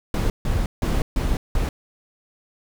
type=noise bursts at uneven times; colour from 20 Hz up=brown; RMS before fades=-21 dBFS; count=5; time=0.14-0.3 / 0.45-0.66 / 0.82-1.02 / 1.16-1.37 / 1.55-1.69 s; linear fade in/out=2 ms; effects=none